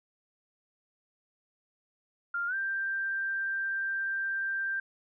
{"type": "tone with pitch glide", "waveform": "sine", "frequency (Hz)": [1396.9, 1577.1], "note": ["F6", "G6"], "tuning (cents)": [0, 10], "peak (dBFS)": -29, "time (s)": [2.34, 4.8], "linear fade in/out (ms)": 5, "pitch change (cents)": 210, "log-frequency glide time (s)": [2.47, 2.55], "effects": []}